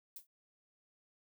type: noise with exponential decay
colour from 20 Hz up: violet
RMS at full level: -42 dBFS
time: 0.16-0.27 s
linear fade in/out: 5 ms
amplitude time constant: 23 ms
effects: none